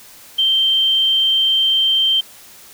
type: tone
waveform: sine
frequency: 3136 Hz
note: G7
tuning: in tune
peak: -12 dBFS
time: 0.38-2.21 s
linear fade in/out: 10 ms
effects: white hiss -42 dBFS RMS until 2.73 s